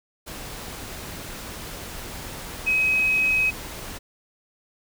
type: tone in noise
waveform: sine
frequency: 2539 Hz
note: D#7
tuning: 34 cents sharp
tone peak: -18 dBFS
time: 2.66-3.51 s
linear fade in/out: 20 ms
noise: pink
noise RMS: -36 dBFS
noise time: 0.26-3.99 s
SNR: +15 dB
effects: none